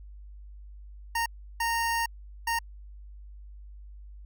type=tone bursts at uneven times; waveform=25% pulse; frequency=924 Hz; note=A#5; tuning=16 cents flat; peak=-22 dBFS; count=3; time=1.15-1.26 / 1.6-2.06 / 2.47-2.59 s; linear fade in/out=5 ms; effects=added 50 Hz sine -43 dBFS peak until 4.25 s